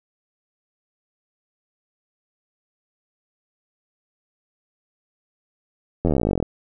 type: slowing click train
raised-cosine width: 2 ms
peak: -7 dBFS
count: 23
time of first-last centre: 6.05-6.427 s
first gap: 11 ms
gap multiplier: 1.04
effects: none